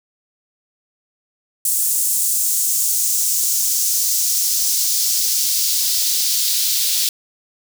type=noise with high-pass filter sweep; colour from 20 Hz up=white; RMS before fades=-18 dBFS; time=1.65-7.09 s; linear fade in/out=2 ms; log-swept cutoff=8200 to 4000 Hz; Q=1.8; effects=none